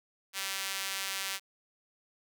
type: tone with high-pass filter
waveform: sawtooth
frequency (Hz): 193.9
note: G3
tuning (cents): -19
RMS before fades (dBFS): -36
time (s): 0.33-1.4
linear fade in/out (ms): 50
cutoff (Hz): 2200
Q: 0.72
effects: none